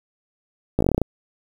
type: slowing click train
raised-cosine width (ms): 2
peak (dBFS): -5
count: 10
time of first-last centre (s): 0.79-1.017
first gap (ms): 16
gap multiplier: 1.11
effects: 7-bit